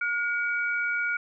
sine tone pair together, 1432.5 / 2274 Hz, F6 / C#7, +44 / +44 cents, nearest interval minor sixth, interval 800 cents, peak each -26 / -30 dBFS, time 0.01-1.17 s, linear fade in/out 5 ms, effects none

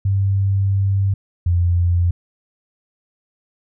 sine tone pair in turn, 98 / 87.31 Hz, G2 / F2, 0 / 0 cents, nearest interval major second, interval 200 cents, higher first, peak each -14 / -13 dBFS, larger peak second, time 0.05-1.14 / 1.46-2.11 s, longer first, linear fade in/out 5 ms, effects none

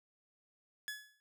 sawtooth tone with exponential decay, 1700 Hz, G#6, 40 cents sharp, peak -33 dBFS, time 0.88-1.2 s, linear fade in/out 0 ms, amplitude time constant 69 ms, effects none

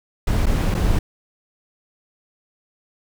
brown noise with dropouts, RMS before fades -18 dBFS, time 0.27-0.99 s, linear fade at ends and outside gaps 5 ms, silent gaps 0.459-0.466 / 0.743-0.748 s, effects none

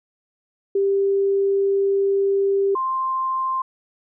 sine tone pair in turn, 394.5 / 1048.9 Hz, G4 / C6, +11 / +4 cents, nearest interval octave + perfect fourth, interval 1693 cents, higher second, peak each -16 / -20 dBFS, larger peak first, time 0.75-2.75 / 2.75-3.62 s, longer first, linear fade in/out 5 ms, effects none

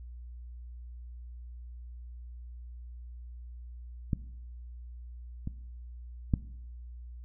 clicks, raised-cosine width 5 ms, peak -15 / -22 / -12 dBFS, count 3, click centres 4.132 / 5.474 / 6.338 s, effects noise-tail reverb RT60 0.8 s tail -19 dB re dry + added 60 Hz sine -42 dBFS peak until 7.24 s

